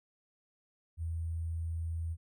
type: tone with sample-and-hold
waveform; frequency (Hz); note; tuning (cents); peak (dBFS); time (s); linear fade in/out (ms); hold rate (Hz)
sine; 82.41; E2; 0; -33; 0.97-2.17; 50; 8820
effects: none